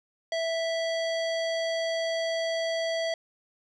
square tone with low-pass filter, 658 Hz, E5, 3 cents flat, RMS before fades -29 dBFS, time 0.32-3.14 s, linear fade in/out 2 ms, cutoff 4600 Hz, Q 1.7, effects none

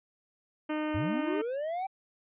harmonic tone, 305.9 Hz, D#4, 29 cents flat, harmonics 1 / 2 / 3 / 4 / 5 / 6 / 7 / 8 / 9 / 10, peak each -31 / -37 / -41 / -43 / -45 / -47 / -48 / -49 / -50 / -51 dBFS, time 0.69-1.42 s, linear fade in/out 10 ms
triangle linear sweep, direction up, 77.78 to 784 Hz, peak -29 dBFS, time 0.94-1.87 s, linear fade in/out 10 ms
effects resampled to 8000 Hz

